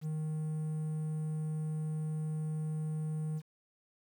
triangle tone with quantisation, 155.5 Hz, D#3, 1 cent flat, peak -31 dBFS, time 0.01-3.42 s, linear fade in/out 50 ms, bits 10, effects none

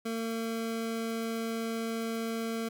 25% pulse tone, 226.9 Hz, A#3, 47 cents flat, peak -28 dBFS, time 0.05-2.69 s, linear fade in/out 10 ms, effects none

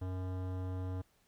sine tone with hard clipping, 92.5 Hz, F#2, in tune, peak -38 dBFS, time 0.01-1.02 s, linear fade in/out 10 ms, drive 18 dB, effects pink hiss -72 dBFS RMS until 1.27 s

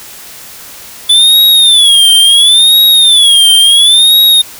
square tone with vibrato, 3460 Hz, A7, 30 cents flat, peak -3 dBFS, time 1.09-4.42 s, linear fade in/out 10 ms, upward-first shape sine, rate 0.72 Hz, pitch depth 160 cents each way, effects white hiss -30 dBFS RMS until 4.59 s

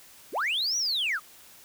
sine linear two-way sweep, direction up then down, 185 to 5940 to 1112 Hz, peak -23 dBFS, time 0.32-1.2 s, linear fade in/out 50 ms, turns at 0.77 s, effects tanh soft clip ceiling -23 dBFS + white hiss -52 dBFS RMS until 1.64 s

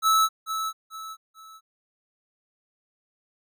square tone with echo, 1306 Hz, E6, 17 cents flat, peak -18 dBFS, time 0.02-0.29 s, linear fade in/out 50 ms, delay 440 ms, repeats 3, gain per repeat -9 dB, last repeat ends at 1.61 s, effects none

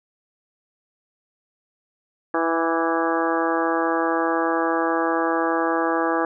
harmonic tone with a mistuned harmonic, 164.81 Hz, E3, in tune, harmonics 2 / 3 / 4 / 5 / 6 / 7 / 8 / 9 / 10, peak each -24 / -26 / -28 / -27 / -31 / -27 / -33 / -34 / -30 dBFS, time 2.34-6.25 s, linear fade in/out 2 ms, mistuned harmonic 7, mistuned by +17 cents, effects none

